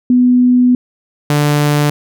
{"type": "tone pair in turn", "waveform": ["sine", "sawtooth"], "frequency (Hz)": [248.3, 147.19], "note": ["B3", "D3"], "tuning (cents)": [9, 4], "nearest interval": "major sixth", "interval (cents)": 905, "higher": "first", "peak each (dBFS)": -6, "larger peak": "neither", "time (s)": [[0.1, 0.75], [1.3, 1.9]], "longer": "first", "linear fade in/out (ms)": 2, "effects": []}